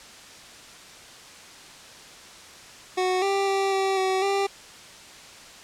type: tone with pitch steps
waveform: 25% pulse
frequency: 369 / 393.9 / 390.6 / 386.5 / 378.6 / 395.5 Hz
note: F#4 / G4 / G4 / G4 / F#4 / G4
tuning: -5 / +8 / -6 / -24 / +40 / +15 cents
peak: -18 dBFS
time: 2.97-4.47 s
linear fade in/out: 10 ms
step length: 250 ms
effects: white hiss -45 dBFS RMS until 5.63 s + low-pass 7000 Hz 12 dB/octave